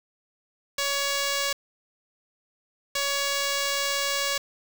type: tone bursts at uneven times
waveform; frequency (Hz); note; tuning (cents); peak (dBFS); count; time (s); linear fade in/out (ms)
5% pulse; 561; C#5; +21; -13; 2; 0.78-1.53 / 2.95-4.38; 5
effects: 7-bit